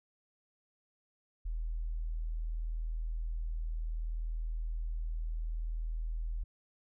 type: tone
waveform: sine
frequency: 40.33 Hz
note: E1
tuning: 37 cents flat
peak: -33 dBFS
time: 1.45-6.44 s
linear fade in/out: 10 ms
effects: none